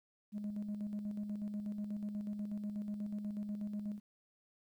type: tone with tremolo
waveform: sine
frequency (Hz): 207.7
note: G#3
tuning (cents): 0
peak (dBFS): -34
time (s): 0.32-4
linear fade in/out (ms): 50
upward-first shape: square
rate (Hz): 8.2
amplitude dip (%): 50
effects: tanh soft clip ceiling -35 dBFS + 12-bit